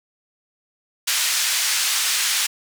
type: band-pass noise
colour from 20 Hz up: white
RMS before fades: -21 dBFS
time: 1.07-2.47 s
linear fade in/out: 10 ms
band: 1600 to 7900 Hz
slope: 12 dB/octave
effects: none